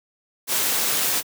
white noise, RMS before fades -22 dBFS, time 0.47-1.23 s, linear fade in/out 50 ms, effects high-pass 150 Hz 12 dB/octave

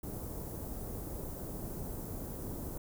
pink band-stop noise, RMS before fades -41 dBFS, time 0.03-2.78 s, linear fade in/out 5 ms, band 560 to 14000 Hz, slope 12 dB/octave, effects none

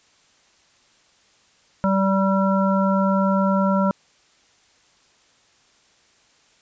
harmonic tone, 193.6 Hz, G3, 21 cents flat, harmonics 1 / 3 / 5 / 7, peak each -18 / -23 / -25 / -26 dBFS, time 1.84-3.91 s, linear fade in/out 0 ms, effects white hiss -58 dBFS RMS until 6.61 s + resampled to 16000 Hz

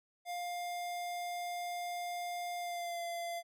square tone with pitch glide, 704 to 686.7 Hz, F5 to F5, +14 to -29 cents, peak -38 dBFS, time 0.25-3.43 s, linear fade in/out 50 ms, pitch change -43 cents, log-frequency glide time 2.58-3.02 s, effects none

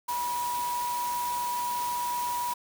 sine tone in noise, 971 Hz, B5, 30 cents flat, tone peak -28 dBFS, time 0.08-2.54 s, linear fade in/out 10 ms, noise white, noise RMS -38 dBFS, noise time 0.08-2.54 s, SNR +7 dB, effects none

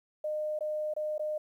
sine tone with dropouts, 610 Hz, D#5, 34 cents flat, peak -30 dBFS, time 0.24-1.38 s, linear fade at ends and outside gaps 5 ms, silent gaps 0.59-0.607 / 0.938-0.964 / 1.181-1.194 s, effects 11-bit

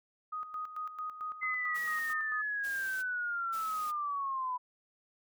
sine tone with tremolo, 1247 Hz, D#6, 3 cents sharp, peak -35 dBFS, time 0.32-2.42 s, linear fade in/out 10 ms, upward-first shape square, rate 4.5 Hz, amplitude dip 65%
sine linear sweep, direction down, 2057 to 987.8 Hz, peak -32 dBFS, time 1.41-4.58 s, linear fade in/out 20 ms
white noise bursts, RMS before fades -49 dBFS, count 3, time 1.74-3.92 s, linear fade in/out 20 ms, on 400 ms, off 490 ms
effects none

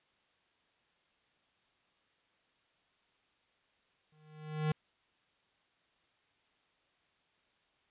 square tone with exponential growth, 153.9 Hz, D#3, 19 cents flat, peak -28 dBFS, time 4.12-4.72 s, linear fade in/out 5 ms, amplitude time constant 130 ms, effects white hiss -73 dBFS RMS until 7.9 s + resampled to 8000 Hz

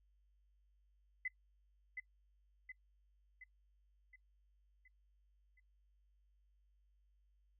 sine tone with echo, 2021 Hz, B6, 39 cents sharp, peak -37 dBFS, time 1.25-1.28 s, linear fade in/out 5 ms, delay 720 ms, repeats 6, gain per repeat -5 dB, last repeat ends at 5.6 s, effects noise-tail reverb RT60 0.1 s tail -20 dB re dry + added 50 Hz sine -70 dBFS peak until 7.59 s

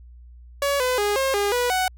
sawtooth tone with pitch steps, 564 / 505 / 412 / 536 / 406.4 / 489.4 / 744 Hz, C#5 / B4 / G#4 / C5 / G#4 / B4 / F#5, +30 / +39 / -14 / +42 / -38 / -16 / +9 cents, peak -16 dBFS, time 0.62-1.88 s, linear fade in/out 2 ms, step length 180 ms, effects added 60 Hz sine -42 dBFS peak until 1.97 s

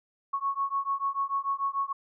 sine beating tone pair, 1101 / 1107.8 Hz, C#6 / C#6, -12 / -1 cents, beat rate 6.8 Hz, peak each -30 dBFS, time 0.33-1.93 s, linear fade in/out 10 ms, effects none

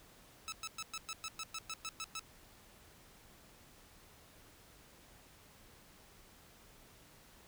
10% pulse tone bursts, 1305 Hz, E6, 18 cents flat, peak -32 dBFS, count 12, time 0.48-2.194 s, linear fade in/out 0 ms, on 42 ms, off 110 ms, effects pink hiss -61 dBFS RMS until 7.47 s

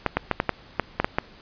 clicks, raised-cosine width 0.5 ms, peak -5 dBFS, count 9, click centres 0.063 / 0.17 / 0.313 / 0.401 / 0.493 / 0.797 / 1 / 1.045 / 1.185 s, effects pink hiss -49 dBFS RMS until 1.41 s + resampled to 11025 Hz

